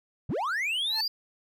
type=linear sweep; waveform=triangle; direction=up; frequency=75.3 to 4896 Hz; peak=-25 dBFS; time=0.29-1.08 s; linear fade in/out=5 ms
type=tone with exponential growth; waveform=25% pulse; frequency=880 Hz; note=A5; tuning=in tune; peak=-25 dBFS; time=0.84-1.01 s; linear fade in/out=5 ms; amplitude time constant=35 ms
effects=none